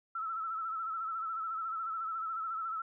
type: tone with vibrato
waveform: sine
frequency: 1318.5 Hz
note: E6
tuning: in tune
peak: -34 dBFS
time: 0.15-2.82 s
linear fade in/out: 5 ms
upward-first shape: sine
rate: 14 Hz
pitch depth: 54 cents each way
effects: none